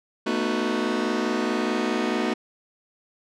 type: chord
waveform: sawtooth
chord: B dominant seventh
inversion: third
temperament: just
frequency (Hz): 222.2 / 246.9 / 308.7 / 370.4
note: A3 / B3 / D#4 / F#4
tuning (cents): +17 / 0 / -14 / +2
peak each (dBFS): -24 / -24 / -25 / -24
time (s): 0.26-2.34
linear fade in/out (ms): 10
effects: low-pass 5000 Hz 12 dB/octave